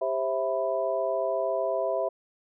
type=tone cluster; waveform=sine; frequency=396.3 / 530 / 658 / 991 Hz; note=G4 / C5 / E5 / B5; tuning=+19 / +22 / -3 / +6 cents; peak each=-33 / -30 / -27 / -36 dBFS; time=0.01-2.09 s; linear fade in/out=10 ms; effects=none